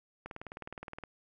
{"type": "click train", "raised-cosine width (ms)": 0.5, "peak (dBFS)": -27, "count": 16, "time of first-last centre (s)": [0.26, 1.037], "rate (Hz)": 19.3, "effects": []}